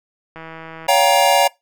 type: click train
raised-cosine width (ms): 0.5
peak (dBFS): -20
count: 83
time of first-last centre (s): 0.36-0.866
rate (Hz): 162
type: chord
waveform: square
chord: G half-diminished seventh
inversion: second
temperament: just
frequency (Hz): 564.5 / 705.6 / 784 / 940.8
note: Db5 / F5 / G5 / Bb5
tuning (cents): +31 / +18 / 0 / +16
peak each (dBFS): -18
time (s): 0.88-1.48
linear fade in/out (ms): 10
effects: noise-tail reverb RT60 0.2 s tail -23 dB re dry